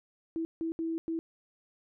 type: tone bursts at uneven times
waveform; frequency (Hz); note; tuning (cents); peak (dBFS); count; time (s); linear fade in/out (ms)
sine; 327.5; E4; -11; -30; 4; 0.36-0.45 / 0.61-0.72 / 0.79-0.98 / 1.08-1.19; 0
effects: none